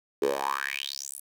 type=tone with high-pass filter sweep; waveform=10% pulse; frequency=68.8 Hz; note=C#2; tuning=12 cents flat; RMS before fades=-31 dBFS; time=0.22-1.2 s; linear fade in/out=5 ms; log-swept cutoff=390 to 11000 Hz; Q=6.4; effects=none